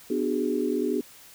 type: chord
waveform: sine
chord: G# half-diminished seventh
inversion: first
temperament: just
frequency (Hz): 249.2 / 299 / 373.8 / 415.3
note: B3 / D4 / F#4 / G#4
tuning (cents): +16 / +31 / +18 / 0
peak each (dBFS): -29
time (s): 0.1-1.01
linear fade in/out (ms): 5
effects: white hiss -50 dBFS RMS until 1.34 s